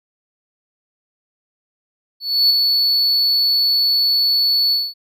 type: tone with ADSR envelope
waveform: triangle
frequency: 4435 Hz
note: C#8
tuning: in tune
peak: -8 dBFS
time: 2.2-4.94 s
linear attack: 300 ms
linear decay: 11 ms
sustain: -4 dB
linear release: 220 ms
effects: none